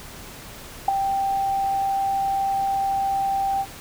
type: tone with ADSR envelope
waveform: sine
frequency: 784 Hz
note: G5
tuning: in tune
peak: -11 dBFS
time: 0.88-3.66 s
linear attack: 5 ms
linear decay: 9 ms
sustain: -9 dB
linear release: 55 ms
effects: pink hiss -40 dBFS RMS until 3.8 s